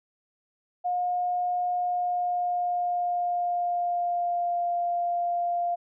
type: tone with pitch glide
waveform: sine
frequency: 716 to 697.6 Hz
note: F5 to F5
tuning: +43 to -2 cents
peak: -24 dBFS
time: 0.84-5.76 s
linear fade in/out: 20 ms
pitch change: -45 cents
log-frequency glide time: 1.72-4.69 s
effects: none